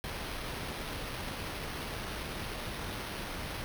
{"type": "noise with sample-and-hold", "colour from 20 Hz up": "pink", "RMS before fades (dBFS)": -39, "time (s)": [0.04, 3.64], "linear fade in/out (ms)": 0, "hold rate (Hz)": 7350, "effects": []}